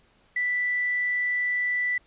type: tone with quantisation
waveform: sine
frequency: 1975.5 Hz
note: B6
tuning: in tune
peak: -23 dBFS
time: 0.36-1.98 s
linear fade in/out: 5 ms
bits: 8
effects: pink hiss -62 dBFS RMS until 2.06 s + resampled to 8000 Hz